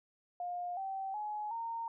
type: tone with pitch steps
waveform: sine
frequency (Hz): 709 / 773.2 / 843.1 / 919.5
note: F5 / G5 / G#5 / A#5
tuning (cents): +26 / -24 / +26 / -24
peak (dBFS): -36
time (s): 0.4-1.88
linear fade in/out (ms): 2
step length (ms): 370
effects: none